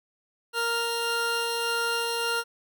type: tone pair together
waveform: 20% pulse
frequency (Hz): 466.2 / 1396.9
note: A#4 / F6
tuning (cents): 0 / 0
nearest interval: octave + perfect fifth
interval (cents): 1900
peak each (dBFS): -24 / -23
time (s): 0.53-2.44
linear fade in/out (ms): 50
effects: none